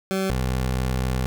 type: tone pair in turn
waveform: 20% pulse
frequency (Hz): 191.3 / 63.84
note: G3 / C2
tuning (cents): -42 / -42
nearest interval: octave + perfect fifth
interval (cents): 1900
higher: first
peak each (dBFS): -17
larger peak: neither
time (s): 0.11-0.3 / 0.3-1.26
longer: second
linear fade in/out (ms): 0
effects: none